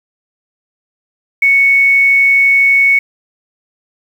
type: tone with quantisation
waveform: sine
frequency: 2217 Hz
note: C#7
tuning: in tune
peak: -6 dBFS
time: 1.42-2.99 s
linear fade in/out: 5 ms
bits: 6
effects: none